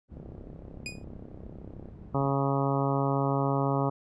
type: low-pass noise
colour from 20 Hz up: white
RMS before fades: -46 dBFS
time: 0.08-2.34 s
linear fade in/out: 50 ms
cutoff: 180 Hz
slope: 12 dB/octave
type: click train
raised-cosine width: 2 ms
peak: -32 dBFS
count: 58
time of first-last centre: 0.17-1.887 s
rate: 33.2 Hz
type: tone with exponential decay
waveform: sawtooth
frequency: 2472 Hz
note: D#7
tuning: 12 cents flat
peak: -28 dBFS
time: 0.86-1.04 s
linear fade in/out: 1 ms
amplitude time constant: 38 ms
type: harmonic tone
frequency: 138 Hz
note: C#3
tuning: 7 cents flat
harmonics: 1 / 2 / 3 / 4 / 5 / 6 / 7 / 8 / 9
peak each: -28 / -31 / -33 / -34 / -35 / -36 / -36 / -37 / -38 dBFS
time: 2.14-3.9 s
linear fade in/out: 10 ms
effects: resampled to 22050 Hz